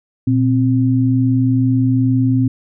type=tone pair together; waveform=sine; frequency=119.32 / 261.6 Hz; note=A#2 / C4; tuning=+41 / 0 cents; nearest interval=octave + major second; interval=1359 cents; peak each=-14 dBFS; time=0.27-2.48 s; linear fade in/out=5 ms; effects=none